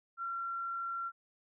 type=tone; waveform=sine; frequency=1367 Hz; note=F6; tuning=37 cents flat; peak=-35 dBFS; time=0.17-1.12 s; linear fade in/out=50 ms; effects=none